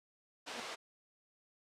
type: band-pass noise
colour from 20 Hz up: pink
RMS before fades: -45 dBFS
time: 0.46-0.76 s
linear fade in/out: 20 ms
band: 510 to 5800 Hz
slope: 12 dB/octave
type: tone with exponential growth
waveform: 15% pulse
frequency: 239.1 Hz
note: A#3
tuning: 44 cents sharp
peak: -35 dBFS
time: 0.5-0.6 s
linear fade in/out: 2 ms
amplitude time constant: 20 ms
effects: low-pass 11000 Hz 12 dB/octave